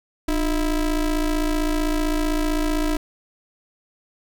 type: ring-modulated tone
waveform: square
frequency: 164.81 Hz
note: E3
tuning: in tune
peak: -17 dBFS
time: 0.28-2.97 s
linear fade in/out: 5 ms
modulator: 137 Hz
effects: 9-bit